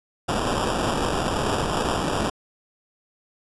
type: noise with sample-and-hold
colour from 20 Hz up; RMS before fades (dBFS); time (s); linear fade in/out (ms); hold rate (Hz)
white; -24; 0.28-2.3; 10; 2100
effects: resampled to 24000 Hz